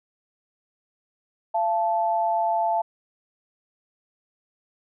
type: tone pair together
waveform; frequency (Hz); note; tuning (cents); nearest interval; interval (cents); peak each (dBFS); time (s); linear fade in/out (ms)
sine; 683 / 875.2; F5 / A5; -39 / -9; major third; 430; -23; 1.54-2.82; 10
effects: none